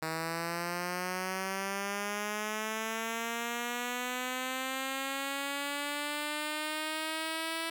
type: linear sweep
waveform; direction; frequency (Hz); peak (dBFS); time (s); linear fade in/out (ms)
5% pulse; up; 158.9 to 329.6; -22; 0.02-7.7; 5
effects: none